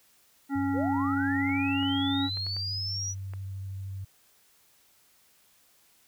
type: harmonic tone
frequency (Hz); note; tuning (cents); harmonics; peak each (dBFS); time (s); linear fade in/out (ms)
276.6; C#4; -4; 1 / 3 / 5 / 7; -26 / -36 / -40 / -43; 0.49-2.3; 50
type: tone with vibrato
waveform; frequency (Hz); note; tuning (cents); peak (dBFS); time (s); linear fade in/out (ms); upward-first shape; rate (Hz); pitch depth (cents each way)
sine; 96.5; G2; -27; -34; 0.55-4.05; 10; triangle; 13; 14
type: linear sweep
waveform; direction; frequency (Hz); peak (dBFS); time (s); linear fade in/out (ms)
sine; up; 413.5 to 5920; -31; 0.73-3.15; 50
type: clicks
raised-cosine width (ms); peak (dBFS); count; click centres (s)
0.5; -31; 6; 1.494 / 1.828 / 2.372 / 2.466 / 2.566 / 3.336
effects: white hiss -63 dBFS RMS until 6.07 s